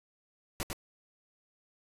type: noise with echo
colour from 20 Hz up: pink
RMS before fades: -34 dBFS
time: 0.6-0.63 s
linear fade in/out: 0 ms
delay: 100 ms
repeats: 1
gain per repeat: -3 dB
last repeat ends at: 0.73 s
effects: resampled to 32000 Hz